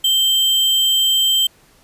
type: tone with sample-and-hold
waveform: sine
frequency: 3136 Hz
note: G7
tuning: in tune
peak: -12 dBFS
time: 0.04-1.47 s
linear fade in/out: 5 ms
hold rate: 11025 Hz
effects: pink hiss -52 dBFS RMS until 1.83 s + resampled to 32000 Hz